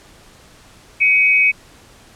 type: tone pair together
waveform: sine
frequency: 2245 / 2527 Hz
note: C#7 / D#7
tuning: +21 / +26 cents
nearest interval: major second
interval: 205 cents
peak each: -13 dBFS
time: 1-1.52 s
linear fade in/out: 20 ms
effects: pink hiss -46 dBFS RMS until 2.15 s + low-pass 10000 Hz 12 dB/octave

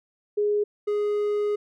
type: tone pair in turn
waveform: sine / triangle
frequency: 415.3 / 415.3 Hz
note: G#4 / G#4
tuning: 0 / 0 cents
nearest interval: unison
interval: 0 cents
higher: neither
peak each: -20 dBFS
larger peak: neither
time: 0.37-0.64 / 0.87-1.56 s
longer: second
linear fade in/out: 10 ms
effects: none

